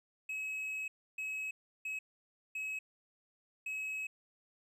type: tone bursts at uneven times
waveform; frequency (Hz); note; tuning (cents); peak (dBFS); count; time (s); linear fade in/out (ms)
triangle; 2563; E7; -49; -35; 5; 0.29-0.88 / 1.18-1.51 / 1.85-1.99 / 2.55-2.79 / 3.66-4.07; 5
effects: none